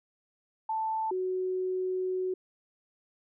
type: tone pair in turn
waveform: sine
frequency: 882 / 370.8 Hz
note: A5 / F#4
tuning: +4 / +4 cents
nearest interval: octave + minor third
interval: 1500 cents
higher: first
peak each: -28 dBFS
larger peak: neither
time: 0.69-1.11 / 1.11-2.34 s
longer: second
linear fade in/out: 5 ms
effects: none